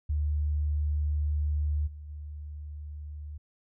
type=tone with level steps; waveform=sine; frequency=74.5 Hz; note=D2; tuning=25 cents sharp; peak=-25 / -40 / -37 dBFS; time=0.09-3.38 s; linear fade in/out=10 ms; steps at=1.86 / 2.08 s; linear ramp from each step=20 ms; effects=none